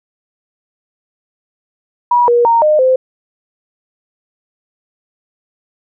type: tone with pitch steps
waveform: sine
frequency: 967 / 478.1 / 926 / 610 / 517 Hz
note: B5 / A#4 / A#5 / D#5 / C5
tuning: -37 / +44 / -12 / -34 / -21 cents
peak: -7 dBFS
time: 2.11-2.96 s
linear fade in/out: 5 ms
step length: 170 ms
effects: none